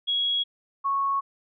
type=tone pair in turn; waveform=sine; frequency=3322 / 1103.8 Hz; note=G#7 / C#6; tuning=0 / -8 cents; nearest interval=octave + perfect fifth; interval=1908 cents; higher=first; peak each=-22 dBFS; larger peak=neither; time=0.07-0.44 / 0.84-1.21 s; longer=neither; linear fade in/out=20 ms; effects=none